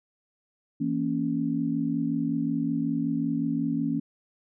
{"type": "chord", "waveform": "sine", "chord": "A# diminished", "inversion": "second", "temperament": "equal with one note detuned", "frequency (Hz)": [164.81, 233.1, 278.5], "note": ["E3", "A#3", "C#4"], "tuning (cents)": [0, 0, 8], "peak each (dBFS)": [-31, -29, -27], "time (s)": [0.8, 4], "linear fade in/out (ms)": 10, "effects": []}